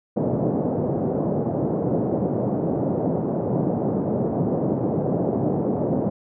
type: band-pass noise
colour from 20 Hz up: pink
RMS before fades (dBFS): -23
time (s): 0.16-6.1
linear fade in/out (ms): 10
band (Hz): 130 to 640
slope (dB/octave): 24
effects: none